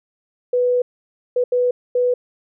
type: tone bursts at uneven times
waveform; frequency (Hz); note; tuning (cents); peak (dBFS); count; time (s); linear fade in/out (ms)
sine; 493.9; B4; 0; -14; 4; 0.53-0.82 / 1.36-1.44 / 1.52-1.71 / 1.95-2.14; 5
effects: none